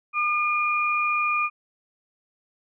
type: tone pair together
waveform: sine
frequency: 1209.7 / 2424 Hz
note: D#6 / D#7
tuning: -49 / -46 cents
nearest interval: octave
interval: 1203 cents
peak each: -23 / -24 dBFS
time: 0.13-1.5 s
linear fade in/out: 50 ms
effects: none